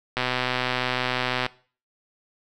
click train, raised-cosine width 0.3 ms, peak -8 dBFS, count 164, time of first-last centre 0.17-1.464 s, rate 126 Hz, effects noise-tail reverb RT60 0.4 s tail -19 dB re dry

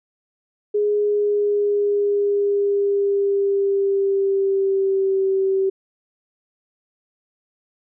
sine tone with pitch glide, 415.3 to 385.3 Hz, G#4 to G4, 0 to -30 cents, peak -16 dBFS, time 0.74-5.7 s, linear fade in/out 10 ms, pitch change -130 cents, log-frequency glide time 0.94-5.26 s, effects none

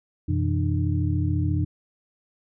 sine tone cluster, 89.1 / 123.1 / 162 / 302 Hz, F2 / B2 / E3 / D4, +35 / -5 / -30 / +48 cents, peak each -23 / -27 / -29 / -29 dBFS, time 0.28-1.65 s, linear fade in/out 10 ms, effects none

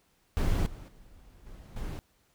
brown noise with level steps, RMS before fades -26 / -43 / -54 / -47 / -35 dBFS, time 0.37-1.99 s, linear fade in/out 0 ms, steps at 0.66 / 0.88 / 1.46 / 1.76 s, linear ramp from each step 5 ms, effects pink hiss -69 dBFS RMS until 2.34 s

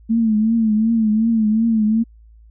sine tone with vibrato, 221.3 Hz, A3, 10 cents sharp, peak -13 dBFS, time 0.09-2.04 s, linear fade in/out 20 ms, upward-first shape triangle, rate 2.7 Hz, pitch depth 87 cents each way, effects added 55 Hz sine -43 dBFS peak until 2.5 s

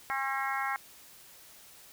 harmonic tone, 270 Hz, C#4, 45 cents flat, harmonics 3 / 4 / 5 / 6 / 7 / 8, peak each -35 / -36 / -37 / -38 / -38 / -39 dBFS, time 0.1-0.76 s, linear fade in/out 0 ms, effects white hiss -54 dBFS RMS until 1.92 s

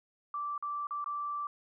sine tone with dropouts, 1168 Hz, D6, 10 cents flat, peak -33 dBFS, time 0.34-1.47 s, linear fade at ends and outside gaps 2 ms, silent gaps 0.579-0.625 / 0.87-0.908 / 1.043-1.06 s, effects none

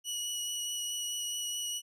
20% pulse tone with vibrato, 2928 Hz, F#7, 19 cents flat, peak -28 dBFS, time 0.04-1.82 s, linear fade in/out 50 ms, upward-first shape triangle, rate 4.7 Hz, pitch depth 12 cents each way, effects none

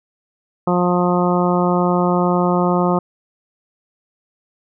harmonic tone, 177.8 Hz, F3, 31 cents sharp, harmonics 1 / 2 / 3 / 4 / 5 / 6 / 7, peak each -17 / -20 / -22 / -23 / -24 / -25 / -25 dBFS, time 0.67-2.99 s, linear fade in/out 5 ms, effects none

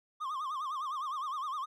triangle tone with vibrato, 1137 Hz, C#6, 44 cents sharp, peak -32 dBFS, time 0.2-1.66 s, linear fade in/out 20 ms, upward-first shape sine, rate 9.8 Hz, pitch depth 160 cents each way, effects none

